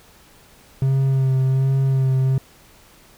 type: tone with vibrato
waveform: triangle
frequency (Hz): 133.3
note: C3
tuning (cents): +33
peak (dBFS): -13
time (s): 0.82-2.38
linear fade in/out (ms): 2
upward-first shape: sine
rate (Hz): 1.3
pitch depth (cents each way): 23
effects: pink hiss -50 dBFS RMS until 3.17 s